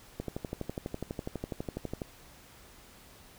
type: click train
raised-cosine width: 2 ms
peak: -21 dBFS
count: 23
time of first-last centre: 0.2-2.018 s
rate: 12.1 Hz
effects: pink hiss -55 dBFS RMS until 3.38 s